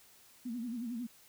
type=tone with vibrato; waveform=sine; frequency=236.9 Hz; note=A#3; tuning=28 cents sharp; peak=-36 dBFS; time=0.45-1.07 s; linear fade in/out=10 ms; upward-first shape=sine; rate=11 Hz; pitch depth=110 cents each way; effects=white hiss -61 dBFS RMS until 1.28 s